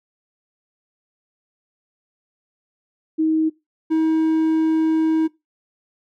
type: tone pair in turn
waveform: sine / triangle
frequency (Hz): 316.4 / 318.8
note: D#4 / D#4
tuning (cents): +29 / +42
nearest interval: unison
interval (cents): 13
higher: second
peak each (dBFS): -15 / -13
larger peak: second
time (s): 3.18-3.5 / 3.9-5.28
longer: second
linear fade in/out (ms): 20
effects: noise-tail reverb RT60 0.2 s tail -20 dB re dry